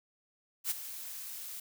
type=noise with ADSR envelope; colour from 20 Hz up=blue; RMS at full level=-30 dBFS; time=0.64-1.6 s; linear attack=68 ms; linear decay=16 ms; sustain=-13 dB; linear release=5 ms; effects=none